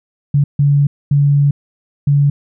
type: tone bursts at uneven times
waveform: sine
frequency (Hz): 142.8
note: D3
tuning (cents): -48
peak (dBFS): -8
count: 4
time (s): 0.34-0.44 / 0.59-0.87 / 1.11-1.51 / 2.07-2.3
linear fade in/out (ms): 5
effects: none